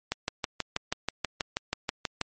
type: click train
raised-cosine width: 0.2 ms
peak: -10 dBFS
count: 14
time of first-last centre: 0.12-2.213 s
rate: 6.21 Hz
effects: MP3 32 kbps